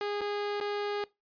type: tone with dropouts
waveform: sawtooth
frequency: 410.9 Hz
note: G#4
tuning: 18 cents flat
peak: -27 dBFS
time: 0.01-1.04 s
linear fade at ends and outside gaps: 1 ms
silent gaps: 0.209-0.215 / 0.601-0.61 s
effects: noise-tail reverb RT60 0.2 s tail -21 dB re dry + resampled to 11025 Hz